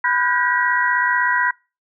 sine tone cluster, 993 / 1447 / 1549 / 1605 / 1920 Hz, B5 / F#6 / G6 / G6 / B6, +9 / -39 / -21 / +40 / -49 cents, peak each -20 / -24 / -24 / -24 / -20 dBFS, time 0.04-1.51 s, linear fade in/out 5 ms, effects noise-tail reverb RT60 0.3 s tail -26 dB re dry

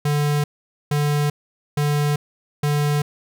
square tone bursts, 146.83 Hz, D3, in tune, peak -18 dBFS, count 4, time 0.05-3.02 s, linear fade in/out 5 ms, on 390 ms, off 470 ms, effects none

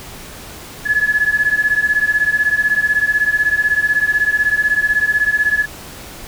sine beating tone pair, 1700 / 1716 Hz, G#6 / A6, +40 / -44 cents, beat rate 16 Hz, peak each -15 / -16 dBFS, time 0.85-5.66 s, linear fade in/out 20 ms, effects pink hiss -34 dBFS RMS until 6.27 s

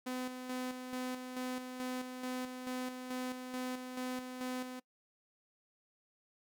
sawtooth tone with tremolo, 253.6 Hz, B3, 46 cents sharp, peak -33 dBFS, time 0.06-4.8 s, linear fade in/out 10 ms, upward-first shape square, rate 2.3 Hz, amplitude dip 50%, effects noise-tail reverb RT60 0.1 s tail -22 dB re dry

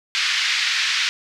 pink band-pass noise, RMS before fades -21 dBFS, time 0.15-1.09 s, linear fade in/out 0 ms, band 1700 to 5200 Hz, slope 24 dB/octave, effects none

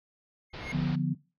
triangle tone with exponential growth, 2150 Hz, C7, 47 cents sharp, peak -31 dBFS, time 0.5-0.72 s, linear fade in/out 5 ms, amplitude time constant 47 ms
pink low-pass noise, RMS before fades -41 dBFS, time 0.53-0.96 s, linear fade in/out 10 ms, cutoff 4700 Hz, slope 48 dB/octave
sine chord, B diminished, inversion first, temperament equal, 146.83 / 174.61 / 246.9 Hz, D3 / F3 / B3, 0 / 0 / 0 cents, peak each -29 / -30 / -33 dBFS, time 0.72-1.15 s, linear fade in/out 20 ms
effects noise-tail reverb RT60 0.3 s tail -19 dB re dry

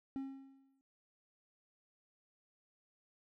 triangle tone with exponential decay, 270 Hz, C#4, 45 cents flat, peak -34 dBFS, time 0.16-0.81 s, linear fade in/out 0 ms, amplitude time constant 140 ms, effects noise-tail reverb RT60 0.4 s tail -22 dB re dry

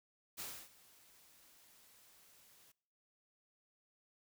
white noise with ADSR envelope, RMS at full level -44 dBFS, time 0.37-2.72 s, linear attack 25 ms, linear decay 290 ms, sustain -21 dB, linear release 7 ms, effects noise-tail reverb RT60 0.7 s tail -24 dB re dry

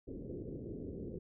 white low-pass noise, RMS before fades -44 dBFS, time 0.07-1.19 s, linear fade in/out 10 ms, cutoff 460 Hz, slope 48 dB/octave, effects none

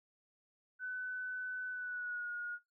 sine tone with pitch glide, 1504 to 1439.4 Hz, F#6 to F#6, +28 to -48 cents, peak -38 dBFS, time 0.79-2.59 s, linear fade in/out 50 ms, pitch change -76 cents, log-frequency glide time 1.68-2.31 s, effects noise-tail reverb RT60 0.2 s tail -19 dB re dry

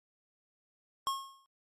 square tone with exponential decay, 1085 Hz, C#6, 37 cents flat, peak -28 dBFS, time 1.07-1.46 s, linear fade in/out 0 ms, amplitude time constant 84 ms, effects low-pass 12000 Hz 12 dB/octave + MP3 64 kbps

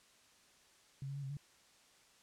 sine tone with pitch steps, 136.4 / 139 / 141.5 / 135 / 143.6 Hz, C#3 / C#3 / C#3 / C#3 / D3, -28 / +5 / +36 / -45 / -39 cents, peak -40 dBFS, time 1.02-1.37 s, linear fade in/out 2 ms, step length 70 ms, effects white hiss -66 dBFS RMS until 2.22 s + low-pass 8000 Hz 12 dB/octave

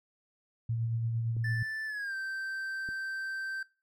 sine tone with tremolo, 114.9 Hz, A#2, 25 cents flat, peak -28 dBFS, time 0.69-1.63 s, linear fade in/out 5 ms, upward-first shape sine, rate 8.8 Hz, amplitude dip 30%
clicks, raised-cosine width 3 ms, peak -33 dBFS, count 2, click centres 1.367 / 2.889 s
triangle tone with pitch glide, 1760 to 1559 Hz, A6 to G6, 0 to -10 cents, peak -32 dBFS, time 1.44-3.63 s, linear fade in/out 5 ms, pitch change -210 cents, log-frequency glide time 1.86-2.15 s
effects noise-tail reverb RT60 0.3 s tail -20 dB re dry

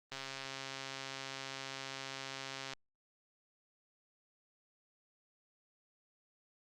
click train, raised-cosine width 0.2 ms, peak -25 dBFS, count 354, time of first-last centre 0.12-2.735 s, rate 135 Hz, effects Opus 32 kbps

